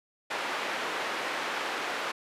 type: band-pass noise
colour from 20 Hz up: white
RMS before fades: -33 dBFS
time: 0.3-2.12 s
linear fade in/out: 10 ms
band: 370 to 2000 Hz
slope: 12 dB/octave
effects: resampled to 32000 Hz